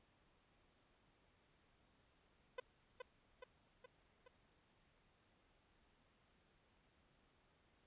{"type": "tone with echo", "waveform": "sawtooth", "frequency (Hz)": 505, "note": "B4", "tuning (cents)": 39, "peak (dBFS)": -39, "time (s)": [2.58, 2.6], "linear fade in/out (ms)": 5, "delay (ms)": 420, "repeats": 4, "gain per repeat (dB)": -4, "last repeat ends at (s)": 4.28, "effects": ["pink hiss -75 dBFS RMS until 7.86 s", "resampled to 8000 Hz"]}